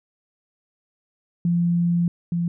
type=tone pair in turn; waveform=sine; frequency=172.3 / 171.39 Hz; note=F3 / F3; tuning=-23 / -32 cents; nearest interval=unison; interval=9 cents; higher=first; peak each=-17 / -20 dBFS; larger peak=first; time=1.45-2.08 / 2.32-2.48 s; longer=first; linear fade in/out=2 ms; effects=none